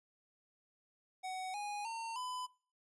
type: tone with pitch steps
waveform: square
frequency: 748 / 825.2 / 910.3 / 1004.2 Hz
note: F#5 / G#5 / A#5 / B5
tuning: +19 / -11 / -41 / +29 cents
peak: -40 dBFS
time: 1.23-2.47 s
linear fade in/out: 20 ms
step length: 310 ms
effects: noise-tail reverb RT60 0.4 s tail -22 dB re dry + resampled to 24000 Hz